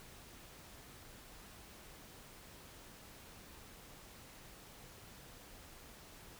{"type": "silence", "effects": ["pink hiss -56 dBFS RMS until 6.39 s"]}